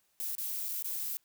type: noise with dropouts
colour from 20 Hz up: violet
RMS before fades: -36 dBFS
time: 0.2-1.17 s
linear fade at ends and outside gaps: 0 ms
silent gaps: 0.352-0.382 / 0.685-0.688 / 0.825-0.845 / 0.993-0.996 s
effects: white hiss -73 dBFS RMS until 1.24 s